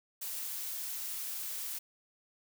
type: noise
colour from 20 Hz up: blue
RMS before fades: -39 dBFS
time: 0.21-1.79 s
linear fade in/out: 10 ms
effects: none